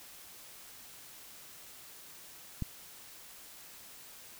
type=click; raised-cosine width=5 ms; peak=-21 dBFS; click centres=2.623 s; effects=white hiss -52 dBFS RMS until 4.39 s